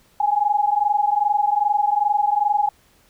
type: tone pair together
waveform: sine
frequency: 817.5 / 840 Hz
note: G#5 / G#5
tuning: -28 / +19 cents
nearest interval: unison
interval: 47 cents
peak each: -19 dBFS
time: 0.2-2.69 s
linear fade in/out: 5 ms
effects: pink hiss -57 dBFS RMS until 3.09 s